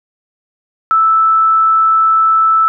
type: tone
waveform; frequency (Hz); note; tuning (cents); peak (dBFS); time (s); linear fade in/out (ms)
sine; 1316; E6; -3; -7; 0.91-2.68; 0
effects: none